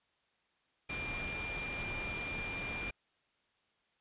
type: tone in noise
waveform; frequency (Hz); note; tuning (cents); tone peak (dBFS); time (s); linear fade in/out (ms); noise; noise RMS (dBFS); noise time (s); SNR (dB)
sine; 2389; D7; +29; -39; 0.89-2.91; 10; pink; -42; 0.89-2.91; 0
effects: white hiss -75 dBFS RMS until 4 s + resampled to 8000 Hz